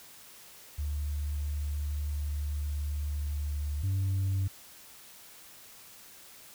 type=tone pair in turn; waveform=sine; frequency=73.42 / 96.18 Hz; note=D2 / G2; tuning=0 / -32 cents; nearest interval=perfect fourth; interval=468 cents; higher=second; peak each=-29 / -24 dBFS; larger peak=second; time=0.78-3.83 / 3.83-4.48 s; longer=first; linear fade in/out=10 ms; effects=tanh soft clip ceiling -25 dBFS + white hiss -52 dBFS RMS until 6.54 s